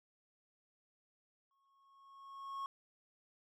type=tone with exponential growth; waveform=triangle; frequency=1095 Hz; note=C#6; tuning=22 cents flat; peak=-36 dBFS; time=1.51-2.66 s; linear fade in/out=1 ms; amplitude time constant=250 ms; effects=none